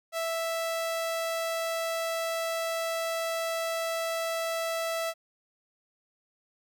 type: tone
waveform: sawtooth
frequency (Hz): 659.3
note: E5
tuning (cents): 0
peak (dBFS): -25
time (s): 0.12-5.14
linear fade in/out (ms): 50
effects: none